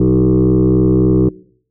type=tone with frequency modulation; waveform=sine; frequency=246.9 Hz; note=B3; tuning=in tune; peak=-7 dBFS; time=0-1.29 s; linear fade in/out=5 ms; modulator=63.7 Hz; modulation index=2.5; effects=noise-tail reverb RT60 0.6 s tail -23 dB re dry + tanh soft clip ceiling -5 dBFS